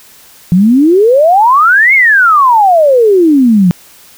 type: exponential two-way sweep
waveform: sine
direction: up then down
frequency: 169.7 to 2217 to 169.7 Hz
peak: -3 dBFS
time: 0.52-3.71 s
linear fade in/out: 0 ms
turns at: 1.94 s
effects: white hiss -39 dBFS RMS until 4.17 s